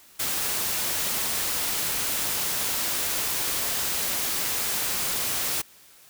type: noise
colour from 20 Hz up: white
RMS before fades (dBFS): -27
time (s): 0.19-5.62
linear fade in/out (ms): 10
effects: white hiss -53 dBFS RMS until 6.09 s